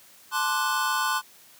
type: chord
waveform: square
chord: D dominant seventh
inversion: second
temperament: equal with one note detuned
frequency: 870.9 / 1046.5 / 1174.7 / 1480 Hz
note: A5 / C6 / D6 / F#6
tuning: -18 / 0 / 0 / 0 cents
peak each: -32 / -28 / -32 / -29 dBFS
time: 0.31-1.22 s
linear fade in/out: 50 ms
effects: white hiss -53 dBFS RMS until 1.59 s + high-pass 100 Hz 12 dB/octave